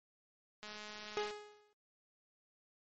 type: click train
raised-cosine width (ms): 0.2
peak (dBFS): -31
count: 144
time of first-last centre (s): 0.63-1.308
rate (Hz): 211
type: tone with exponential decay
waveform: sawtooth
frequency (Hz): 417.8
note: G#4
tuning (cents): +10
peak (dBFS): -29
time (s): 1.17-1.73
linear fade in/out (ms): 0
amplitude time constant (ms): 120
effects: low-pass 7000 Hz 12 dB/octave + MP3 32 kbps